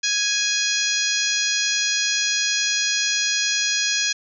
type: harmonic tone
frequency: 830.6 Hz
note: G#5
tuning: in tune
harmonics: 2 / 3 / 4 / 5 / 6 / 7 / 8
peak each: -27 / -27 / -27 / -27 / -27 / -27 / -27 dBFS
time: 0.03-4.13 s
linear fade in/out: 10 ms
effects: none